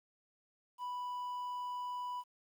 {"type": "tone with quantisation", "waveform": "triangle", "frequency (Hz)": 987.8, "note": "B5", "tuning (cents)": 0, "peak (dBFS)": -36, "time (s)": [0.78, 2.24], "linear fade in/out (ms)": 50, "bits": 11, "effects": []}